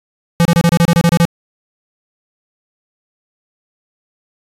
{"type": "tone bursts", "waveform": "square", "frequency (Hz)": 170, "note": "F3", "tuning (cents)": -46, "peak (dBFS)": -8, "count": 11, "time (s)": [0.4, 1.252], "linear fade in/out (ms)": 0, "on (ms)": 52, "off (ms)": 28, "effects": ["resampled to 32000 Hz"]}